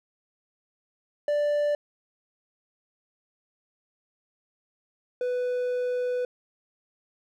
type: tone pair in turn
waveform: triangle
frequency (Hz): 587.3 / 496.1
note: D5 / B4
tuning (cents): 0 / +8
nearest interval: minor third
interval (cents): 292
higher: first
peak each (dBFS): -20 / -23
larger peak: first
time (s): 1.28-1.75 / 5.21-6.25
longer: second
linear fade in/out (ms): 2
effects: none